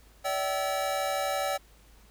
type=tone cluster; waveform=square; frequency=574 / 646 / 768 / 1317 Hz; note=D5 / E5 / G5 / E6; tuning=-40 / -35 / -36 / -2 cents; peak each=-32 / -39 / -32 / -37 dBFS; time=0.24-1.58 s; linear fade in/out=20 ms; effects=added 52 Hz sine -56 dBFS peak until 2.1 s + pink hiss -60 dBFS RMS until 2.1 s